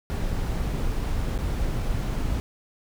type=noise with dropouts; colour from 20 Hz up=brown; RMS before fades=-26 dBFS; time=0.1-2.4 s; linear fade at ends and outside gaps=0 ms; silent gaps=1.378-1.388 s; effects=none